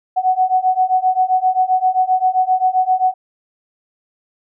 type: beating tone pair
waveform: sine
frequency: 740 / 747.6 Hz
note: F#5 / F#5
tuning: 0 / +18 cents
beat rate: 7.6 Hz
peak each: -16 / -15 dBFS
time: 0.16-3.14 s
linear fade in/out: 20 ms
effects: none